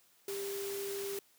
sine tone in noise, 397.4 Hz, G4, 24 cents sharp, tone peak -37 dBFS, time 0.28-1.19 s, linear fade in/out 2 ms, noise white, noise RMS -44 dBFS, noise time 0.28-1.19 s, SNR +4 dB, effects white hiss -67 dBFS RMS until 1.38 s + high-pass 100 Hz 12 dB/octave

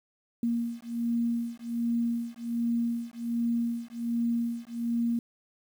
sine beating tone pair, 233.8 / 235.1 Hz, A#3 / A#3, +5 / +15 cents, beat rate 1.3 Hz, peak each -30 dBFS, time 0.43-5.19 s, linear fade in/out 2 ms, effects 9-bit

